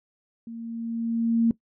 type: tone with level ramp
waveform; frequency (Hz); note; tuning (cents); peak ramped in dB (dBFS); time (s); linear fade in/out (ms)
sine; 230; A#3; -23; -35 to -16; 0.47-1.51; 2
effects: noise-tail reverb RT60 0.1 s tail -19 dB re dry